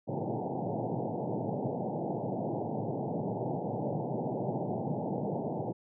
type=band-pass noise; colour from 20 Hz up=pink; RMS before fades=-34 dBFS; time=0.07-5.73 s; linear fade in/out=20 ms; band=110 to 880 Hz; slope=96 dB/octave; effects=none